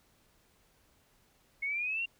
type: exponential sweep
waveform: sine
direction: up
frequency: 2172 to 2794 Hz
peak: -31 dBFS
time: 1.62-2.06 s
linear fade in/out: 10 ms
effects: pink hiss -68 dBFS RMS until 2.19 s

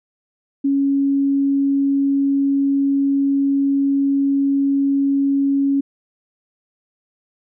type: tone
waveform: sine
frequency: 277.2 Hz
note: C#4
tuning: in tune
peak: -14 dBFS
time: 0.64-5.81 s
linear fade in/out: 10 ms
effects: none

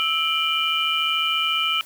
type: tone cluster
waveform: sine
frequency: 1312 / 2377 / 2911 / 3065 Hz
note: E6 / D7 / F#7 / G7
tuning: -9 / +20 / -29 / -40 cents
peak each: -25 dBFS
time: 0-1.81 s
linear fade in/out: 0 ms
effects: white hiss -46 dBFS RMS until 1.85 s

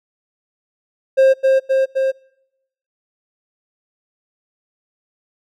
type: tone with echo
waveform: triangle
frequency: 532 Hz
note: C5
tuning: 29 cents sharp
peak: -6 dBFS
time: 1.17-1.34 s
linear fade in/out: 20 ms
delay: 260 ms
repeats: 3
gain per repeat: -2 dB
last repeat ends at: 2.12 s
effects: noise-tail reverb RT60 0.9 s tail -26 dB re dry

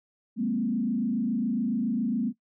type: tone with frequency modulation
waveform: sine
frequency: 231.4 Hz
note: A#3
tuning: 13 cents flat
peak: -24 dBFS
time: 0.36-2.33 s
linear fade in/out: 50 ms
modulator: 27.2 Hz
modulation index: 1.2
effects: noise-tail reverb RT60 0.1 s tail -17 dB re dry

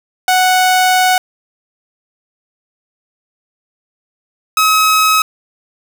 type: tone pair in turn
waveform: sawtooth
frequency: 740 / 1277.7 Hz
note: F#5 / D#6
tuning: 0 / +46 cents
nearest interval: major sixth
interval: 946 cents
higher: second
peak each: -5 dBFS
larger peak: neither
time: 0.28-1.18 / 4.57-5.22 s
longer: first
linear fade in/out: 2 ms
effects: none

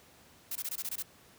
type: noise bursts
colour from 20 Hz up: blue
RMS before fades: -36 dBFS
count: 8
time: 0.51-1.025 s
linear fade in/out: 5 ms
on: 46 ms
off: 21 ms
effects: pink hiss -59 dBFS RMS until 1.38 s + high-pass 80 Hz 12 dB/octave

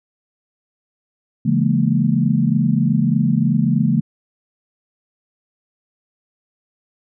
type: chord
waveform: sine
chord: A# half-diminished seventh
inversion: first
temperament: just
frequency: 139.85 / 167.82 / 209.8 / 233.1 Hz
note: C#3 / E3 / G#3 / A#3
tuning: +16 / +31 / +18 / 0 cents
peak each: -19 dBFS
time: 1.45-4.01 s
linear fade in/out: 10 ms
effects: none

